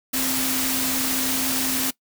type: tone in noise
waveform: sine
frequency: 261.6 Hz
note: C4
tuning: in tune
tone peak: -28 dBFS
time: 0.13-1.91 s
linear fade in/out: 10 ms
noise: white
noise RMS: -24 dBFS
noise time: 0.13-1.91 s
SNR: -7 dB
effects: noise-tail reverb RT60 0.1 s tail -21 dB re dry

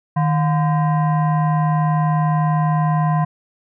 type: tone with frequency modulation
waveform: sine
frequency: 155.56 Hz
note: D#3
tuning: in tune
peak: -14 dBFS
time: 0.16-3.25 s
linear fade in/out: 10 ms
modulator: 868 Hz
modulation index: 0.73
effects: none

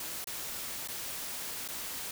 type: noise with dropouts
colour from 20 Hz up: white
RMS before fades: -39 dBFS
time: 0-2.11 s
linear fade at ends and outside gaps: 2 ms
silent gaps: 0.243-0.271 / 0.875-0.885 / 1.678-1.686 s
effects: none

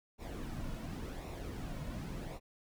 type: noise with flanger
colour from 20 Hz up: brown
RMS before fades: -42 dBFS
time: 0.18-2.4 s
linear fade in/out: 50 ms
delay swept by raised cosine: 0.63 to 2.53 ms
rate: 0.91 Hz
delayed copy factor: -0.55
effects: none

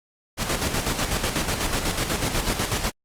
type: noise with tremolo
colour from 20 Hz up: pink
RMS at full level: -23 dBFS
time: 0.37-2.92 s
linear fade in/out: 50 ms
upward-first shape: square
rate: 8.1 Hz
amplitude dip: 50%
effects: low-pass 12000 Hz 12 dB/octave + Opus 48 kbps

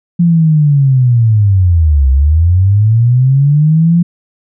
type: linear two-way sweep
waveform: sine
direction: down then up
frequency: 174.61 to 64.7 to 174.61 Hz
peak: -5 dBFS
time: 0.19-4.03 s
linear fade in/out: 10 ms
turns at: 2.1 s
effects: none

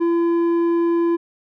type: tone with low-pass filter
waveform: square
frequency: 338.8 Hz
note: E4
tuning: 48 cents sharp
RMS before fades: -18 dBFS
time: 0-1.17 s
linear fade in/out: 20 ms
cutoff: 850 Hz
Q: 0.72
effects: none

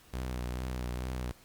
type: tone with vibrato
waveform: sawtooth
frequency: 62.2 Hz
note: B1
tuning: 13 cents sharp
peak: -30 dBFS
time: 0.13-1.32 s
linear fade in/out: 10 ms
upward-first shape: sine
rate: 2.3 Hz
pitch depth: 40 cents each way
effects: pink hiss -59 dBFS RMS until 1.44 s + Opus 48 kbps

